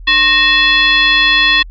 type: tone with frequency modulation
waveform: sine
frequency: 2629 Hz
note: E7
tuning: 5 cents flat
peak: -7 dBFS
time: 0.07-1.63 s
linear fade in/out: 10 ms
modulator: 777 Hz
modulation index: 1.6
effects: added 41 Hz sine -28 dBFS peak until 1.7 s